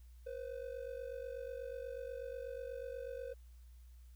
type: ring-modulated tone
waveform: triangle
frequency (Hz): 507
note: B4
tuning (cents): +45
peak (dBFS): -37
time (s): 0.26-3.34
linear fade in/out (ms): 10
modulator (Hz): 24.1
effects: added 60 Hz sine -54 dBFS peak until 4.15 s + white hiss -74 dBFS RMS until 4.15 s